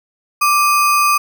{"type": "tone with sample-and-hold", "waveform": "sine", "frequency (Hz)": 1174.7, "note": "D6", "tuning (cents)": 0, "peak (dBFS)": -10, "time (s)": [0.41, 1.18], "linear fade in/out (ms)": 10, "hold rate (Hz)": 3675, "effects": []}